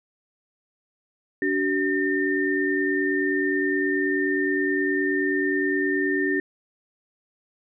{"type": "tone cluster", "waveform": "sine", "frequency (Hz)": [289.4, 378.9, 1812], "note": ["D4", "F#4", "A#6"], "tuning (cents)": [-25, 41, -50], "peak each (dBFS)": -25, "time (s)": [1.42, 6.4], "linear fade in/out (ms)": 2, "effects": []}